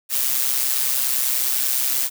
blue noise with amplitude modulation, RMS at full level -18 dBFS, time 0.09-2.1 s, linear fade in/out 50 ms, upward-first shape sine, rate 130 Hz, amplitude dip 65%, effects none

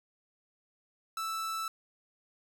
45% pulse tone, 1320 Hz, E6, 2 cents sharp, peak -33 dBFS, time 1.17-1.68 s, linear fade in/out 2 ms, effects none

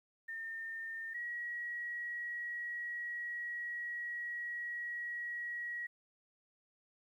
sine tone pair in turn, 1814 / 1910.1 Hz, A#6 / A#6, -48 / +42 cents, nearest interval minor second, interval 90 cents, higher second, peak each -40 / -38 dBFS, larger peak second, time 0.28-1.14 / 1.14-5.87 s, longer second, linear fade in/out 10 ms, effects 12-bit

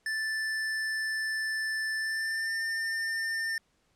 square tone with pitch glide, 1760 to 1803.2 Hz, A6 to A6, 0 to +42 cents, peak -30 dBFS, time 0.06-3.58 s, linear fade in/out 2 ms, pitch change +42 cents, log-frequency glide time 1.97-2.58 s, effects pink hiss -71 dBFS RMS until 3.95 s + low-pass 9000 Hz 12 dB/octave

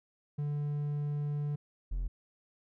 triangle tone pair in turn, 146.4 / 43.52 Hz, D3 / F1, -5 / -5 cents, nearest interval octave + major sixth, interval 2100 cents, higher first, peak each -29 / -29 dBFS, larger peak neither, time 0.38-1.56 / 1.91-2.08 s, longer first, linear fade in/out 10 ms, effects none

